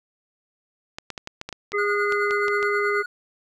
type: clicks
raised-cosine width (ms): 0.2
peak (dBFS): -15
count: 12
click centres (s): 0.985 / 1.103 / 1.178 / 1.274 / 1.414 / 1.49 / 1.527 / 1.72 / 2.123 / 2.309 / 2.482 / 2.628
type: harmonic tone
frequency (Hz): 410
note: G#4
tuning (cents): -22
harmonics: 1 / 3 / 5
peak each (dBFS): -23 / -27 / -27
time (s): 1.73-3.03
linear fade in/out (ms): 20
type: tone with tremolo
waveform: triangle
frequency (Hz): 1451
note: F#6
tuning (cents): -34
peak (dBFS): -22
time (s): 1.78-3.06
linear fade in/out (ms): 5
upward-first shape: sine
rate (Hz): 9.4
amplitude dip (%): 60
effects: none